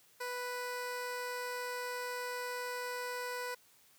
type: tone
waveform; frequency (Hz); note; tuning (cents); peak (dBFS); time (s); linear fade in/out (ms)
15% pulse; 493.9; B4; 0; -31; 0.2-3.55; 10
effects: white hiss -65 dBFS RMS until 3.98 s + high-pass 60 Hz 12 dB/octave